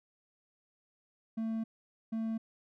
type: tone bursts at uneven times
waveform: triangle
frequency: 223.7 Hz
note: A3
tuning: 29 cents sharp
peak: -30 dBFS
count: 2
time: 1.37-1.64 / 2.12-2.38 s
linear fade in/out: 10 ms
effects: none